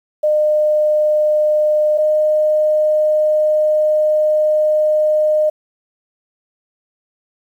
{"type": "tone pair in turn", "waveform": "sine", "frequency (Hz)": [607, 612.3], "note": ["D#5", "D#5"], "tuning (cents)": [-43, -28], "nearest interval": "unison", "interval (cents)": 15, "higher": "second", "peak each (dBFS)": -11, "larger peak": "neither", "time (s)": [[0.23, 1.98], [1.98, 5.5]], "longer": "second", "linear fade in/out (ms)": 10, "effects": ["8-bit"]}